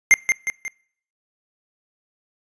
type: tone with echo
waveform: square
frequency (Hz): 2101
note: C7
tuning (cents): +7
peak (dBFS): -9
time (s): 0.11-0.14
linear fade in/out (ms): 0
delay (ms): 180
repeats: 3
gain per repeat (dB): -6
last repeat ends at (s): 0.68
effects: noise-tail reverb RT60 0.6 s tail -24 dB re dry + resampled to 22050 Hz